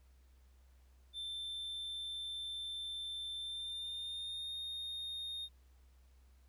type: tone with pitch glide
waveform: triangle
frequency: 3555 to 3689 Hz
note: A7 to A#7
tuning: +17 to -19 cents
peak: -39 dBFS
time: 1.13-5.49 s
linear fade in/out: 50 ms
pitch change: +64 cents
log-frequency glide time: 3.37-4.56 s
effects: added 64 Hz sine -61 dBFS peak until 6.48 s + pink hiss -75 dBFS RMS until 6.48 s